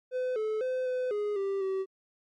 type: tone with pitch steps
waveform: triangle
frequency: 507 / 433.1 / 512 / 506 / 415.7 / 392.8 / 383.1 Hz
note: B4 / A4 / C5 / B4 / G#4 / G4 / G4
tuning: +45 / -27 / -38 / +42 / +2 / +4 / -40 cents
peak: -26 dBFS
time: 0.11-1.86 s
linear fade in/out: 50 ms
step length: 250 ms
effects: MP3 48 kbps